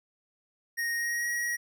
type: tone with pitch glide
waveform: square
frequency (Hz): 1864.7 to 1901.7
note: A#6 to A#6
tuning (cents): 0 to +34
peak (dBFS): -29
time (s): 0.77-1.57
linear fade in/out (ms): 20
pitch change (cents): +34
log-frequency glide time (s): 0.94-1.29
effects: none